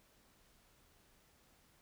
silence, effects pink hiss -69 dBFS RMS until 1.81 s

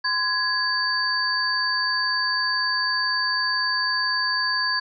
sine tone cluster, 1028 / 1666 / 4598 Hz, C6 / G#6 / D8, -31 / +5 / -37 cents, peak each -28 / -24 / -24 dBFS, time 0.04-4.8 s, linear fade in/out 10 ms, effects none

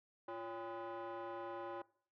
sine tone with frequency modulation, 106.2 Hz, G#2, 39 cents sharp, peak -40 dBFS, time 0.28-1.82 s, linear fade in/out 5 ms, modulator 455 Hz, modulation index 2.3, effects noise-tail reverb RT60 0.5 s tail -22 dB re dry + tanh soft clip ceiling -42 dBFS

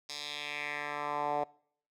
10% pulse tone with band-pass filter sweep, 146.83 Hz, D3, in tune, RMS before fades -36 dBFS, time 0.09-1.44 s, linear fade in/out 5 ms, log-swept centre 5000 to 690 Hz, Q 2.5, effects noise-tail reverb RT60 0.6 s tail -24 dB re dry

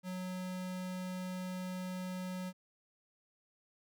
square tone, 183.8 Hz, F#3, 11 cents flat, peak -39 dBFS, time 0.03-2.53 s, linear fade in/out 50 ms, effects none

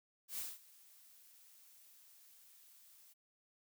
blue noise with ADSR envelope, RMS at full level -41 dBFS, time 0.28-3.14 s, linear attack 100 ms, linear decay 200 ms, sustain -22 dB, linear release 20 ms, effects none

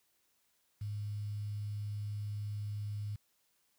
sine tone with quantisation, 103.83 Hz, G#2, in tune, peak -36 dBFS, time 0.81-3.16 s, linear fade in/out 5 ms, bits 10, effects white hiss -75 dBFS RMS until 3.78 s

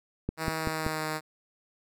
click train, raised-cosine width 3 ms, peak -16 dBFS, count 4, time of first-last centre 0.29-0.865 s, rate 5.22 Hz
5% pulse tone with pitch glide, 160 to 155.62 Hz, D#3 to D#3, +49 to +1 cents, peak -19 dBFS, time 0.37-1.21 s, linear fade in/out 50 ms, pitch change -48 cents, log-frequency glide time 0.51-1.08 s
effects none

